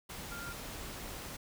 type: tone in noise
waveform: sine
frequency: 1396.9 Hz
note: F6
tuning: in tune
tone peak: -43 dBFS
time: 0.31-0.53 s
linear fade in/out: 10 ms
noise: pink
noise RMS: -44 dBFS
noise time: 0.09-1.37 s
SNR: -2 dB
effects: none